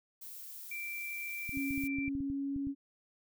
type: noise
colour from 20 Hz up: violet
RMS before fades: -47 dBFS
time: 0.21-1.88 s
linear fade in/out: 10 ms
type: tone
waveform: sine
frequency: 2347 Hz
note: D7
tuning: 2 cents flat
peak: -38 dBFS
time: 0.71-2.09 s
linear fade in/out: 5 ms
type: clicks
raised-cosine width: 5 ms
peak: -32 dBFS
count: 12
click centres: 1.493 / 1.573 / 1.708 / 1.778 / 1.838 / 1.986 / 2.08 / 2.152 / 2.205 / 2.301 / 2.562 / 2.67 s
type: tone with pitch glide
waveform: sine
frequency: 275.5 to 277.9 Hz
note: C#4 to C#4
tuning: -11 to +4 cents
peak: -33 dBFS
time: 1.52-2.75 s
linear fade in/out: 50 ms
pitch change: +15 cents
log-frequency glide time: 1.91-2.54 s
effects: none